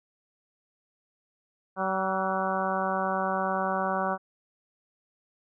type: harmonic tone with a mistuned harmonic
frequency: 190.4 Hz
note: F#3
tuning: 50 cents sharp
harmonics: 1 / 2 / 3 / 4 / 5 / 6 / 7 / 8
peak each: -34 / -37 / -32 / -31 / -34 / -33 / -36 / -36 dBFS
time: 1.76-4.18 s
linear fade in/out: 50 ms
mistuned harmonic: 8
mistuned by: -46 cents
effects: none